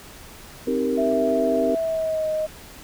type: chord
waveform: sine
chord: C minor seventh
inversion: none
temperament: equal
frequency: 261.6 / 311.1 / 392 / 466.2 Hz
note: C4 / Eb4 / G4 / Bb4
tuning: 0 / 0 / 0 / 0 cents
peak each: -24 / -28 / -27 / -24 dBFS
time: 0.67-1.75 s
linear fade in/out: 5 ms
type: tone with pitch glide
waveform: sine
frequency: 659.3 to 623 Hz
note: E5 to D#5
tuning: 0 to +2 cents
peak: -21 dBFS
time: 0.97-2.47 s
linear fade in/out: 20 ms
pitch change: -98 cents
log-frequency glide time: 1.74-2.29 s
effects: tanh soft clip ceiling -6 dBFS + pink hiss -43 dBFS RMS until 2.83 s